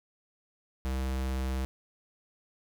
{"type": "tone", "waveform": "square", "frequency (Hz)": 65.41, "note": "C2", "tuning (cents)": 0, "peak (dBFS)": -30, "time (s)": [0.85, 1.65], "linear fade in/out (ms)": 0, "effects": []}